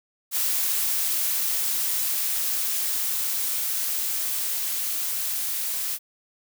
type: noise with level ramp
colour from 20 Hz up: blue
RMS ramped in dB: -24 to -28 dBFS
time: 0.31-5.99 s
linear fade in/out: 50 ms
effects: none